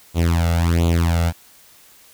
sawtooth tone with flanger, 84.3 Hz, E2, 39 cents sharp, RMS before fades -17 dBFS, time 0.14-1.33 s, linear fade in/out 50 ms, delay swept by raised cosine 0.28 to 1.48 ms, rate 1.4 Hz, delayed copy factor +0.9, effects white hiss -49 dBFS RMS until 2.13 s

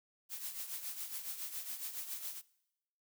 blue noise with tremolo, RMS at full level -40 dBFS, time 0.29-2.42 s, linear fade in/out 50 ms, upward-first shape triangle, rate 7.2 Hz, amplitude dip 70%, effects noise-tail reverb RT60 0.9 s tail -22 dB re dry

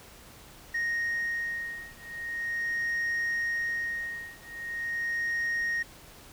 sine beating tone pair, 1864.7 / 1865.11 Hz, A#6 / A#6, 0 / 0 cents, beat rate 0.41 Hz, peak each -30 dBFS, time 0.74-5.83 s, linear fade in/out 10 ms, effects tanh soft clip ceiling -26 dBFS + pink hiss -51 dBFS RMS until 6.32 s

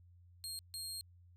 25% pulse tone bursts at uneven times, 4234 Hz, C8, 20 cents sharp, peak -37 dBFS, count 2, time 0.44-0.59 / 0.74-1.01 s, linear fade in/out 0 ms, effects added 88 Hz sine -59 dBFS peak until 1.36 s

